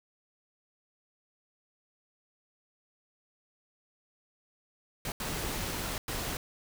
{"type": "noise bursts at uneven times", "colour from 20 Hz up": "pink", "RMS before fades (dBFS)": -35, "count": 3, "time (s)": [[5.05, 5.12], [5.2, 5.98], [6.08, 6.37]], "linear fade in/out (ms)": 2, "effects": []}